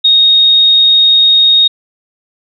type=tone; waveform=sine; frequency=3729 Hz; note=A#7; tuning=in tune; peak=-4 dBFS; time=0.04-1.68 s; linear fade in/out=10 ms; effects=none